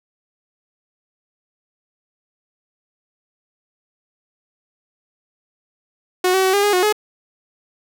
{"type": "tone with pitch steps", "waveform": "sawtooth", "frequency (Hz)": [365.8, 379.8, 377.4, 404, 412.3, 363.4, 422.8], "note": ["F#4", "F#4", "F#4", "G#4", "G#4", "F#4", "G#4"], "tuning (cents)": [-20, 45, 34, -48, -13, -31, 31], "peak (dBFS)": -10, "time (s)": [6.24, 6.926], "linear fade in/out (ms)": 5, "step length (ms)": 98, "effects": []}